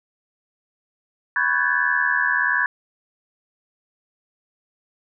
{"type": "tone cluster", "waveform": "sine", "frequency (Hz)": [991, 1108, 1507, 1647, 1728], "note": ["B5", "C#6", "F#6", "G#6", "A6"], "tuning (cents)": [6, -1, 31, -15, -32], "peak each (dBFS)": [-27, -29, -24, -22, -22], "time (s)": [1.36, 2.66], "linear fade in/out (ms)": 2, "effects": []}